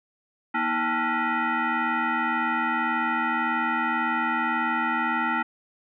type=tone with frequency modulation; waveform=sine; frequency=238.6 Hz; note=A#3; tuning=41 cents sharp; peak=-22 dBFS; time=0.54-5.43 s; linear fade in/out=10 ms; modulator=559 Hz; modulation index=3.2; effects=none

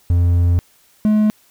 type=tone pair in turn; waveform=triangle; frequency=87 / 213.1 Hz; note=F2 / G#3; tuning=-6 / +45 cents; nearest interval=octave + major third; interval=1551 cents; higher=second; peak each=-9 dBFS; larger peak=neither; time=0.1-0.59 / 1.05-1.3 s; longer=first; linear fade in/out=0 ms; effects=white hiss -54 dBFS RMS until 1.5 s

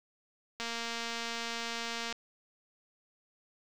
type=click train; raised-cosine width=0.2 ms; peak=-20 dBFS; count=355; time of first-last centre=0.6-2.126 s; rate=232 Hz; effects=9-bit

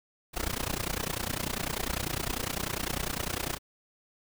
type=noise with amplitude modulation; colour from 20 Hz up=pink; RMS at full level=-29 dBFS; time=0.33-3.59 s; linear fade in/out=50 ms; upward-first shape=sine; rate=30 Hz; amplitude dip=95%; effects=none

